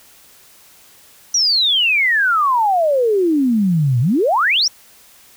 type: exponential two-way sweep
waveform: sine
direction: down then up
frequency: 5910 to 115.5 to 5910 Hz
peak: -12 dBFS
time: 1.34-4.68 s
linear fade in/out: 5 ms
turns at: 4 s
effects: white hiss -47 dBFS RMS until 5.36 s